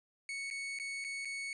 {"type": "tone with dropouts", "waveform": "40% pulse", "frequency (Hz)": 2217, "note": "C#7", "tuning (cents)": 0, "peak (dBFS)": -37, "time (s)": [0.29, 1.53], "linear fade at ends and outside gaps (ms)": 1, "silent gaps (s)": [[0.502, 0.51], [0.788, 0.798], [1.042, 1.047], [1.249, 1.254]], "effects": ["resampled to 22050 Hz"]}